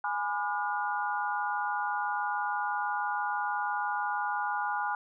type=chord; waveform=sine; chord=G# diminished seventh; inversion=none; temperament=just; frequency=830.6 / 996.7 / 1196.1 / 1435.3 Hz; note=G#5 / B5 / D6 / F6; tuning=0 / +16 / +31 / +47 cents; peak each=-32 / -35 / -38 / -34 dBFS; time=0.04-4.95 s; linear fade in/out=2 ms; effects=none